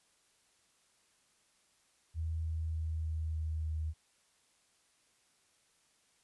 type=tone with pitch steps; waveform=sine; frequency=80.7 / 80.24 / 79.77 / 79.31 / 78.86 / 78.4 Hz; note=E2 / E2 / D#2 / D#2 / D#2 / D#2; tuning=-36 / -46 / +44 / +34 / +24 / +14 cents; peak=-33 dBFS; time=2.14-3.94 s; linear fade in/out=50 ms; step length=300 ms; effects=white hiss -71 dBFS RMS until 6.23 s + resampled to 24000 Hz